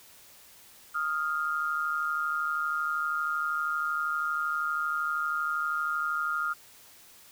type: tone pair together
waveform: sine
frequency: 1247.3 / 1400 Hz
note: D#6 / F6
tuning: +4 / +4 cents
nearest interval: major second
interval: 200 cents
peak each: -31 / -29 dBFS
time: 0.94-6.54 s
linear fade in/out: 20 ms
effects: white hiss -54 dBFS RMS until 7.31 s